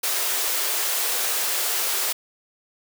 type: high-pass noise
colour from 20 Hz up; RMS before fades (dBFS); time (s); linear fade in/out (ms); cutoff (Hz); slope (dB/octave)
white; -24; 0.03-2.13; 10; 350; 48
effects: none